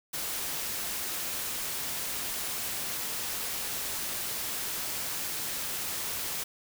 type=noise; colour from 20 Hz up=white; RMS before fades=-34 dBFS; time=0.13-6.44 s; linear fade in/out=10 ms; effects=none